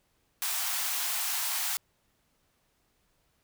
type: high-pass noise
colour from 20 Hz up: white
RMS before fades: -31 dBFS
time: 0.42-1.77 s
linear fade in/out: 0 ms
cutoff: 670 Hz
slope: 96 dB/octave
effects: pink hiss -72 dBFS RMS until 3.43 s